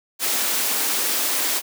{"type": "high-pass noise", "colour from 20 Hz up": "white", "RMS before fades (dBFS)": -22, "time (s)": [0.19, 1.62], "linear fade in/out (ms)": 50, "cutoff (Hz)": 210, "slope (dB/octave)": 48, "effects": []}